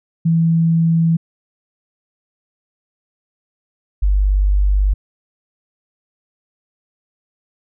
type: tone pair in turn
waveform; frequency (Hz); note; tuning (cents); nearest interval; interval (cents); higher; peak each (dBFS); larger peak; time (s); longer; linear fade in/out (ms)
sine; 164.81 / 49.15; E3 / G1; 0 / +5; octave + major sixth; 2095; first; -11; neither; 0.25-1.17 / 4.02-4.94; neither; 10
effects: none